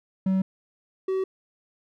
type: tone pair in turn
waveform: triangle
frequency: 189.9 / 379.8 Hz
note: F#3 / F#4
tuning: +45 / +45 cents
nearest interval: octave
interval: 1200 cents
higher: second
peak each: -18 / -21 dBFS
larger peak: first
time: 0.26-0.42 / 1.08-1.24 s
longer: neither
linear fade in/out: 5 ms
effects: none